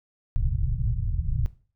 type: low-pass noise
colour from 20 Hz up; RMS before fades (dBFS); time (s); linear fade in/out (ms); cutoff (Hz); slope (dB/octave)
pink; -25; 0.36-1.46; 0; 140; 48
effects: noise-tail reverb RT60 0.4 s tail -18 dB re dry